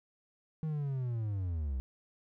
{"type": "linear sweep", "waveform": "triangle", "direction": "down", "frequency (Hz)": [160, 61.74], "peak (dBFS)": -30, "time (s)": [0.63, 1.8], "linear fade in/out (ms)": 0, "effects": []}